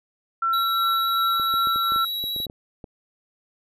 sine tone with tremolo, 1351 Hz, E6, 42 cents sharp, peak -19 dBFS, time 0.42-2.05 s, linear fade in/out 5 ms, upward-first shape sine, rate 2.7 Hz, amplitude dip 25%
square tone with vibrato, 3886 Hz, B7, 29 cents flat, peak -26 dBFS, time 0.53-2.46 s, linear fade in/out 5 ms, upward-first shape sine, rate 9.6 Hz, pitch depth 8 cents each way
clicks, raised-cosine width 2 ms, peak -25 dBFS, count 12, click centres 1.398 / 1.54 / 1.672 / 1.76 / 1.921 / 1.961 / 2.24 / 2.363 / 2.402 / 2.467 / 2.499 / 2.842 s
effects none

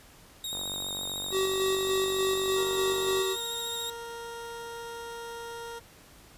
sawtooth tone with vibrato, 3729 Hz, A#7, in tune, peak -30 dBFS, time 0.44-3.9 s, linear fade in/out 2 ms, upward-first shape sine, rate 14 Hz, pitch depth 33 cents each way
click train, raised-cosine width 1 ms, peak -27 dBFS, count 128, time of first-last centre 0.53-3.192 s, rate 47.7 Hz
square tone with tremolo, 381.4 Hz, G4, 47 cents flat, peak -26 dBFS, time 1.31-3.37 s, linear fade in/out 50 ms, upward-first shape square, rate 3.4 Hz, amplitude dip 30%
20% pulse tone, 466.2 Hz, A#4, in tune, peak -33 dBFS, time 2.56-5.8 s, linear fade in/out 20 ms
effects pink hiss -54 dBFS RMS until 6.37 s + resampled to 32000 Hz

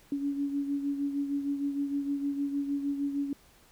sine beating tone pair, 281.5 / 288 Hz, C#4 / D4, +27 / -34 cents, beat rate 6.5 Hz, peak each -29 / -37 dBFS, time 0.12-3.33 s, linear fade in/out 2 ms, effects pink hiss -60 dBFS RMS until 3.71 s

